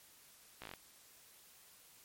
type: slowing click train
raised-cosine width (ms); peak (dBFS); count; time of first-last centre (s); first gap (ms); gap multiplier
0.3; -30; 7; 0.62-0.737; 16; 1.08
effects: white hiss -62 dBFS RMS until 2.04 s + MP3 64 kbps